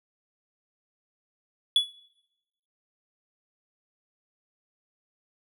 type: tone with exponential decay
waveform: triangle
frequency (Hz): 3405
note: G#7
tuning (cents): +42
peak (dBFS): -13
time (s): 1.76-1.93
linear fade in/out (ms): 2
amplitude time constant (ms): 36
effects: noise-tail reverb RT60 0.9 s tail -22 dB re dry